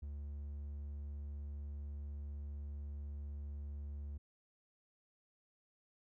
triangle tone, 72.1 Hz, D2, 31 cents flat, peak -40 dBFS, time 0.02-4.18 s, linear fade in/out 10 ms, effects none

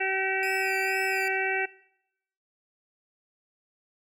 harmonic tone, 382.7 Hz, G4, 42 cents flat, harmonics 1 / 2 / 4 / 5 / 6 / 7, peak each -32 / -32 / -32 / -32 / -32 / -32 dBFS, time 0-1.66 s, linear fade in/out 10 ms
sawtooth tone with vibrato, 2475 Hz, D#7, 10 cents flat, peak -32 dBFS, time 0.43-1.28 s, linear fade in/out 0 ms, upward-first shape sine, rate 2.1 Hz, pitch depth 88 cents each way
effects noise-tail reverb RT60 0.8 s tail -22 dB re dry

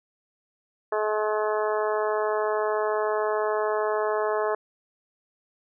harmonic tone, 213.5 Hz, G#3, 48 cents sharp, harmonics 2 / 3 / 4 / 5 / 6 / 7 / 8, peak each -26 / -28 / -32 / -31 / -36 / -40 / -37 dBFS, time 0.92-4.55 s, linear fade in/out 5 ms, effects none

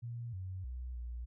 sine tone with pitch steps, 118.3 / 93.1 / 62.3 / 59.7 Hz, A#2 / F#2 / B1 / A#1, +26 / +11 / +16 / +42 cents, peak -39 dBFS, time 0.02-1.26 s, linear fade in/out 20 ms, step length 310 ms, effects none

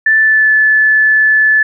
sine tone with pitch glide, 1760 to 1735.8 Hz, A6 to A6, 0 to -24 cents, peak -6 dBFS, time 0.06-1.63 s, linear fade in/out 5 ms, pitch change -24 cents, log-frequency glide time 0.19-0.51 s, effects none

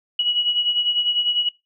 sine beating tone pair, 2919 / 2929 Hz, F#7 / F#7, -24 / -18 cents, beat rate 10 Hz, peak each -19 / -25 dBFS, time 0.19-1.49 s, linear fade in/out 5 ms, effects noise-tail reverb RT60 0.2 s tail -22 dB re dry

